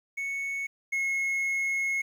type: tone pair in turn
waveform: triangle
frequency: 2212 / 2171 Hz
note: C#7 / C#7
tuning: -4 / -37 cents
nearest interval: unison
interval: 33 cents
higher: first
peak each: -28 / -24 dBFS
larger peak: second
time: 0.17-0.67 / 0.92-2.02 s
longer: second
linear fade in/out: 10 ms
effects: 10-bit